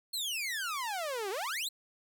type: exponential two-way sweep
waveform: sawtooth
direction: down then up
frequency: 4328 to 370 to 4328 Hz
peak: -30 dBFS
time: 0.13-1.69 s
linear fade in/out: 10 ms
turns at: 1.3 s
effects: none